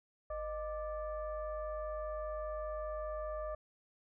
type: tone with frequency modulation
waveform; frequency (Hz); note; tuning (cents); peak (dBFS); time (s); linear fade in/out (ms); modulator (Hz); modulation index
sine; 615; D#5; -20; -37; 0.3-3.55; 5; 565; 0.85
effects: none